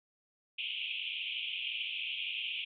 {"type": "band-pass noise", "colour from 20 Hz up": "white", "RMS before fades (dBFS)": -38, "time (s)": [0.58, 2.65], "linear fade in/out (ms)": 10, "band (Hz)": [2400, 3300], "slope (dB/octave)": 96, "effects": []}